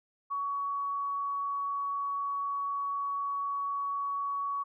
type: tone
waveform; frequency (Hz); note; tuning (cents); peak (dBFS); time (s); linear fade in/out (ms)
sine; 1124; C#6; +24; -30; 0.3-4.64; 20
effects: none